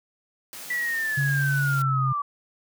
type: high-pass noise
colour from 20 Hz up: white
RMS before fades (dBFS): -39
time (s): 0.53-1.82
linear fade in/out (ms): 0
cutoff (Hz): 120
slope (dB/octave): 48
type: linear sweep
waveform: sine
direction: down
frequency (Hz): 1972 to 1138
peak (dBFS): -24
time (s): 0.7-2.22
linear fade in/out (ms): 5
type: tone with pitch glide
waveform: sine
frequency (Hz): 139.5 to 131.98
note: C#3 to C3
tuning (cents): +11 to +15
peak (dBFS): -22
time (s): 1.17-2.13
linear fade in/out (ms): 10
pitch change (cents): -96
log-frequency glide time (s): 1.66-1.99
effects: none